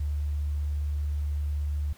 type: tone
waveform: sine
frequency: 73.42 Hz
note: D2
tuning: in tune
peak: -26 dBFS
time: 0-1.93 s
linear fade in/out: 5 ms
effects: pink hiss -56 dBFS RMS until 1.97 s